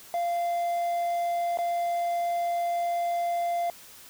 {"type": "tone with dropouts", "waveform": "triangle", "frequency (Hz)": 692, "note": "F5", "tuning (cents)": -16, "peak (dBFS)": -23, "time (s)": [0.14, 3.7], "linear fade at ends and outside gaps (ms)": 1, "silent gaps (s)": [1.573, 1.587], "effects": ["white hiss -49 dBFS RMS until 4.09 s"]}